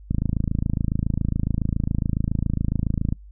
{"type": "click train", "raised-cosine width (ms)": 5, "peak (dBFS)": -10, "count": 83, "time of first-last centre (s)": [0.11, 3.125], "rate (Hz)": 27.2, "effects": ["noise-tail reverb RT60 0.1 s tail -24 dB re dry", "added 50 Hz sine -41 dBFS peak until 3.31 s"]}